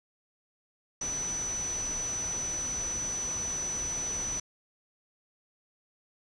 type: tone in noise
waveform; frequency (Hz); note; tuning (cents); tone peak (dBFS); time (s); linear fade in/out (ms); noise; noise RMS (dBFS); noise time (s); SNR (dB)
sine; 5970; F#8; +15; -31; 1.01-4.4; 5; pink; -41; 1.01-4.4; +7
effects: resampled to 22050 Hz